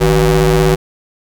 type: ring-modulated tone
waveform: 30% pulse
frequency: 110 Hz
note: A2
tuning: in tune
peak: -3 dBFS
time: 0-0.76 s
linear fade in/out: 20 ms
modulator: 267 Hz
effects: none